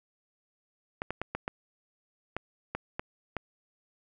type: clicks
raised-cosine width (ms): 0.5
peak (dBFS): -17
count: 9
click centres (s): 1.019 / 1.106 / 1.216 / 1.35 / 1.479 / 2.366 / 2.75 / 2.995 / 3.367
effects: none